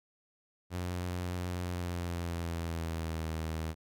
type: tone with pitch glide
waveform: sawtooth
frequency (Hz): 89.3 to 80.02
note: F2 to D#2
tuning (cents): +39 to +49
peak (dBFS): -30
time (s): 0.7-3.75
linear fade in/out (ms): 50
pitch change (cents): -190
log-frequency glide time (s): 1.63-3.27
effects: none